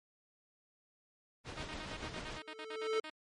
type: noise with tremolo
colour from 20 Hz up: pink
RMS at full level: -42 dBFS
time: 1.44-2.41 s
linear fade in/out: 50 ms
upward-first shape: triangle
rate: 7 Hz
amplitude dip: 50%
type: tone bursts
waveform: 5% pulse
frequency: 311.1 Hz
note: D#4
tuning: in tune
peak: -32 dBFS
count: 14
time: 1.57-3.1 s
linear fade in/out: 5 ms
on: 61 ms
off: 52 ms
type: tone with exponential growth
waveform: square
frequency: 440 Hz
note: A4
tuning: in tune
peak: -30 dBFS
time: 2.21-3 s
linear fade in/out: 5 ms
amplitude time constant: 170 ms
effects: low-pass 5000 Hz 12 dB/octave + MP3 48 kbps